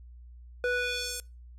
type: tone with band-pass filter sweep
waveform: square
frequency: 491.8 Hz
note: B4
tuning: 7 cents flat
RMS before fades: -31 dBFS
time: 0.64-1.2 s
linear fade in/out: 0 ms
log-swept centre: 1000 to 9400 Hz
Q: 1.4
effects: noise-tail reverb RT60 0.3 s tail -24 dB re dry + added 60 Hz sine -46 dBFS peak until 1.58 s